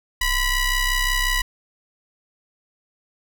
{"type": "ring-modulated tone", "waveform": "sawtooth", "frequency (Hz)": 987.8, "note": "B5", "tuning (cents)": 0, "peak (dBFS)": -12, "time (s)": [0.21, 1.42], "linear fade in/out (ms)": 5, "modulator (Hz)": 955, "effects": []}